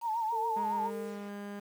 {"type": "tone with vibrato", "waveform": "sine", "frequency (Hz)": 902, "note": "A5", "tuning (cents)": 43, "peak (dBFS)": -29, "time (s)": [0.01, 0.91], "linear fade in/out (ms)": 50, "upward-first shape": "sine", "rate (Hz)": 7.1, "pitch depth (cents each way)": 77}
{"type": "tone with tremolo", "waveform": "sine", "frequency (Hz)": 451.5, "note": "A4", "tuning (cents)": 45, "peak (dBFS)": -36, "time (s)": [0.32, 1.29], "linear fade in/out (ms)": 10, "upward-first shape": "sine", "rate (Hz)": 1.9, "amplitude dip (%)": 90}
{"type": "tone with pitch glide", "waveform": "sawtooth", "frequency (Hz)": [207.7, 203.1], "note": ["G#3", "G#3"], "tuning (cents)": [0, -38], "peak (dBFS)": -35, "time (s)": [0.56, 1.6], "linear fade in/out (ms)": 10, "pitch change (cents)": -38, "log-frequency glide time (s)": [0.69, 0.82]}
{"effects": ["low-pass 2000 Hz 12 dB/octave", "9-bit"]}